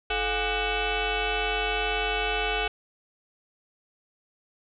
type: tone with frequency modulation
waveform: sine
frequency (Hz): 1100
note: C#6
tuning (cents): -14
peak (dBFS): -24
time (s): 0.1-2.68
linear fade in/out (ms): 5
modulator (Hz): 383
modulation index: 5.4
effects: none